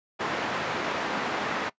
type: band-pass noise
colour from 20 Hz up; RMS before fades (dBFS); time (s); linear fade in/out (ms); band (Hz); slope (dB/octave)
white; -30; 0.19-1.7; 20; 170 to 1600; 12
effects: noise-tail reverb RT60 0.1 s tail -20 dB re dry + resampled to 16000 Hz